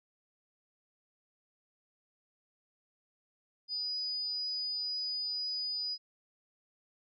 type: tone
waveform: sine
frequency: 4951 Hz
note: D#8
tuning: 9 cents flat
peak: -33 dBFS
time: 3.68-5.98 s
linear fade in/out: 50 ms
effects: none